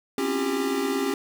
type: tone cluster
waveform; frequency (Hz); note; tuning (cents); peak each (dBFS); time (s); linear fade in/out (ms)
square; 257.8 / 274.3 / 331 / 359.2 / 397.7; C4 / C#4 / E4 / F4 / G4; -26 / -18 / +7 / +49 / +25; -36 / -28 / -36 / -35 / -28; 0.18-1.14; 2
effects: 9-bit